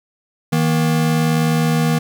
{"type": "tone pair together", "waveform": "square", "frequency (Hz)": [158.6, 237.6], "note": ["D#3", "A#3"], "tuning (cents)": [33, 33], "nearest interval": "perfect fifth", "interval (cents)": 700, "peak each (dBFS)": [-16, -20], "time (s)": [0.52, 1.99], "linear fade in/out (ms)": 10, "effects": ["9-bit"]}